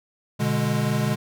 square chord, G# diminished, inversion first, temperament equal with one note detuned, 122.12 / 146.83 / 207.7 Hz, B2 / D3 / G#3, -19 / 0 / 0 cents, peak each -26 dBFS, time 0.39-1.16 s, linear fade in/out 20 ms, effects none

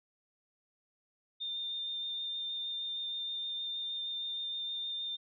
sine tone with vibrato, 3615 Hz, A7, 46 cents sharp, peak -35 dBFS, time 1.4-5.17 s, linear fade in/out 20 ms, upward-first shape sine, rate 6.4 Hz, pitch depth 11 cents each way, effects none

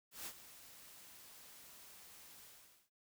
white noise with ADSR envelope, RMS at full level -45 dBFS, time 0.11-2.9 s, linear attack 150 ms, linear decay 66 ms, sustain -13 dB, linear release 470 ms, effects noise-tail reverb RT60 0.2 s tail -22 dB re dry

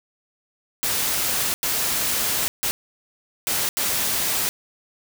white noise bursts at uneven times, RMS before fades -23 dBFS, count 5, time 0.83-1.54 / 1.63-2.48 / 2.63-2.71 / 3.47-3.69 / 3.77-4.49 s, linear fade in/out 0 ms, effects none

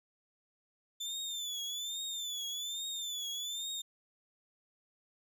30% pulse tone with vibrato, 3520 Hz, A7, in tune, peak -34 dBFS, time 1-3.82 s, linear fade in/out 10 ms, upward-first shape triangle, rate 1.2 Hz, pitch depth 110 cents each way, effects none

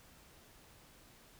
silence, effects pink hiss -61 dBFS RMS until 1.39 s

